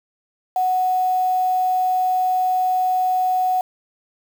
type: tone with quantisation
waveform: sine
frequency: 740 Hz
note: F#5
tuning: in tune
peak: -16 dBFS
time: 0.56-3.61 s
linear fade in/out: 2 ms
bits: 6
effects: none